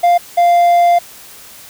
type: tone pair in turn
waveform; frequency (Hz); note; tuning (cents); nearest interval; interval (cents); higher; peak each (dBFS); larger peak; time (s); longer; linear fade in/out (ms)
triangle; 698.5 / 695.7; F5 / F5; 0 / -7; unison; 7; first; -5; neither; 0.03-0.18 / 0.37-0.99; second; 10
effects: white hiss -37 dBFS RMS until 1.69 s